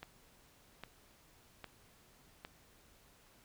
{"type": "click train", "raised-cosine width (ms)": 0.3, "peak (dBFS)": -29, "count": 4, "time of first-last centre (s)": [0.03, 2.449], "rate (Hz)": 1.24, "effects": ["pink hiss -65 dBFS RMS until 3.44 s"]}